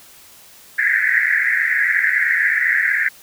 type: band-pass noise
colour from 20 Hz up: pink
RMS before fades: -17 dBFS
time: 0.78-3.09 s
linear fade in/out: 10 ms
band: 1600 to 2100 Hz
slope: 96 dB/octave
effects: white hiss -45 dBFS RMS until 3.22 s